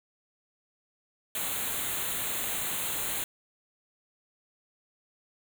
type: band-stop noise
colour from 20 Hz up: white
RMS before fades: -32 dBFS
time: 1.35-3.24 s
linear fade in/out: 2 ms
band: 4200 to 6500 Hz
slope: 96 dB/octave
effects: none